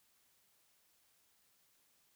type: silence
effects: white hiss -73 dBFS RMS until 2.15 s